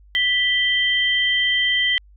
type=tone pair together; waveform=sine; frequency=1975.5 / 3136 Hz; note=B6 / G7; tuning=0 / 0 cents; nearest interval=minor sixth; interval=800 cents; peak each=-19 dBFS; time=0.15-1.98 s; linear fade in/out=0 ms; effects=added 50 Hz sine -46 dBFS peak until 2.16 s